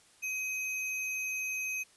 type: tone with sample-and-hold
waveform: sine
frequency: 2526 Hz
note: D#7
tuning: 26 cents sharp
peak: -32 dBFS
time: 0.22-1.84 s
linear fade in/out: 20 ms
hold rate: 8820 Hz
effects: white hiss -62 dBFS RMS until 1.96 s + resampled to 24000 Hz